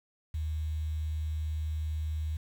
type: tone with quantisation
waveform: sine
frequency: 77.78 Hz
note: D#2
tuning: in tune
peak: -30 dBFS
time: 0.34-2.37 s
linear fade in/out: 5 ms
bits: 9
effects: none